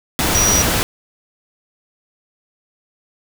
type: tone in noise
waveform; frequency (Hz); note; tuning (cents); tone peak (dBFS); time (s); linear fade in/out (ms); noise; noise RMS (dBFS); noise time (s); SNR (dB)
sine; 5800; F#8; -35; -14; 0.35-0.62; 0; pink; -17; 0.19-0.83; 0
effects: none